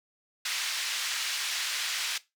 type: band-pass noise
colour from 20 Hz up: white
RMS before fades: -32 dBFS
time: 0.45-2.18 s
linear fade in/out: 5 ms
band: 1700 to 4800 Hz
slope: 12 dB/octave
effects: noise-tail reverb RT60 0.2 s tail -17 dB re dry